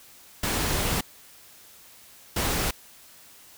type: noise bursts at uneven times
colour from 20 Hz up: pink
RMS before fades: -26 dBFS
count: 2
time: 0.43-1.01 / 2.36-2.71 s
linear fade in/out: 5 ms
effects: white hiss -51 dBFS RMS until 3.57 s